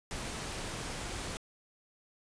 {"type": "noise", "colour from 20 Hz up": "pink", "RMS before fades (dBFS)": -39, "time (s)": [0.11, 1.37], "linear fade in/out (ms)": 0, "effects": ["resampled to 22050 Hz"]}